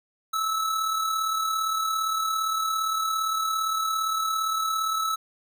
square tone with amplitude modulation, 1306 Hz, E6, 17 cents flat, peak -23 dBFS, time 0.33-5.16 s, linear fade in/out 10 ms, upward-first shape sine, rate 37.5 Hz, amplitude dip 40%, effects none

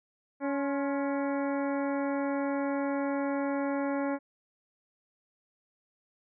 harmonic tone with a mistuned harmonic, 280 Hz, C#4, 18 cents sharp, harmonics 1 / 2 / 3 / 4 / 5 / 6 / 7 / 8, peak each -30 / -33 / -38 / -42 / -43 / -46 / -48 / -49 dBFS, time 0.4-4.19 s, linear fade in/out 50 ms, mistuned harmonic 4, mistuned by -68 cents, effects none

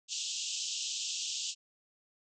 white band-pass noise, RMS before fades -37 dBFS, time 0.08-1.55 s, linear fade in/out 50 ms, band 2700 to 7600 Hz, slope 96 dB/octave, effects none

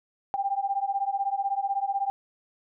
sine beating tone pair, 784 / 800 Hz, G5 / G5, 0 / +35 cents, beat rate 16 Hz, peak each -28 dBFS, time 0.34-2.1 s, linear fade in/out 0 ms, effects none

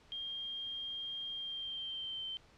sine tone with pitch glide, 3211 to 3107 Hz, G7 to G7, +41 to -16 cents, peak -38 dBFS, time 0.12-2.37 s, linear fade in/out 0 ms, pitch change -57 cents, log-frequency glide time 1.32-2.24 s, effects pink hiss -63 dBFS RMS until 2.57 s + low-pass 5000 Hz 12 dB/octave

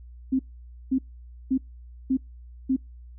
sine tone bursts, 262.8 Hz, C4, 8 cents sharp, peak -19 dBFS, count 5, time 0.32-2.765 s, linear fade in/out 10 ms, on 73 ms, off 520 ms, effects noise-tail reverb RT60 0.2 s tail -26 dB re dry + added 60 Hz sine -42 dBFS peak until 3.18 s

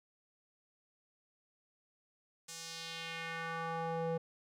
square tone with band-pass filter sweep, 165 Hz, E3, 2 cents sharp, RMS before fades -40 dBFS, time 2.48-4.18 s, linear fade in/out 10 ms, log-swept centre 7300 to 470 Hz, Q 1.6, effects none

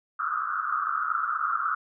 pink band-pass noise, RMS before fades -28 dBFS, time 0.19-1.75 s, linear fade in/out 10 ms, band 1200 to 1400 Hz, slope 96 dB/octave, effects none

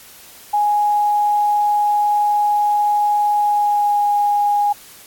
sine tone with pitch glide, 830.6 to 823 Hz, G#5 to G#5, 0 to -16 cents, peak -13 dBFS, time 0.53-4.73 s, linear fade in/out 10 ms, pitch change -16 cents, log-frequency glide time 3.35-4.12 s, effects white hiss -42 dBFS RMS until 5.06 s + AAC 64 kbps

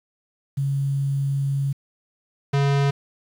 sine / square tone pair in turn, 138.5 / 140.19 Hz, C#3 / C#3, -1 / +20 cents, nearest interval unison, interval 21 cents, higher second, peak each -20 / -18 dBFS, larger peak second, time 0.57-1.73 / 2.53-2.91 s, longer first, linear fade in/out 10 ms, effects low-pass 5000 Hz 12 dB/octave + 8-bit

